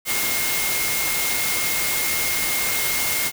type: tone in noise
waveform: sine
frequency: 2138 Hz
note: C7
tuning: 37 cents sharp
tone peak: -27 dBFS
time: 0.05-3.32 s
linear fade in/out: 50 ms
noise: white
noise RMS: -23 dBFS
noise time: 0.05-3.32 s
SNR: -7 dB
effects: none